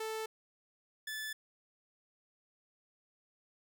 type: tone pair in turn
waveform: sawtooth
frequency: 440 / 1738.8 Hz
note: A4 / A6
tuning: 0 / -21 cents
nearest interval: 2 octaves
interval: 2379 cents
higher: second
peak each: -33 / -35 dBFS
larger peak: first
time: 0-0.26 / 1.07-1.33 s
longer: neither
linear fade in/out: 5 ms
effects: none